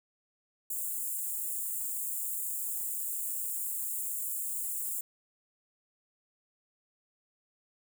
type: high-pass noise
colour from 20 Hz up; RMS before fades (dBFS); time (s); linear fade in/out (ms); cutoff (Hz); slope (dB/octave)
white; -35; 0.7-5.01; 5; 7100; 96
effects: none